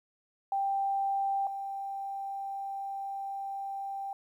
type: tone pair in turn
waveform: sine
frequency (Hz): 787 / 787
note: G5 / G5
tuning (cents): +7 / +7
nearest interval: unison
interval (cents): 0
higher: neither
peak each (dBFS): -27 / -34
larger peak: first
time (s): 0.52-1.47 / 1.47-4.13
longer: second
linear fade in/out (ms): 2
effects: 11-bit